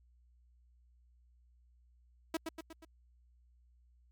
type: tone with echo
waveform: sawtooth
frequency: 324.3 Hz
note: E4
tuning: 28 cents flat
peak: -28 dBFS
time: 2.34-2.37 s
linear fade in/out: 5 ms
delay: 120 ms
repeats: 4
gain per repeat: -5 dB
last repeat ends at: 2.85 s
effects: added 60 Hz sine -63 dBFS peak until 4.11 s + MP3 96 kbps